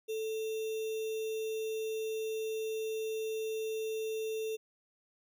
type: tone with sample-and-hold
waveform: sine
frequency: 440 Hz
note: A4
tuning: in tune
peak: -33 dBFS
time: 0.08-4.57 s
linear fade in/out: 20 ms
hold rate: 3150 Hz
effects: none